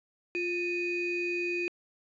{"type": "ring-modulated tone", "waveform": "triangle", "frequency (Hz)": 1070, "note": "C6", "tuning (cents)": 38, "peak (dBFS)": -24, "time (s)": [0.35, 1.68], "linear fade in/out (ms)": 0, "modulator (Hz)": 1420, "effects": ["resampled to 16000 Hz"]}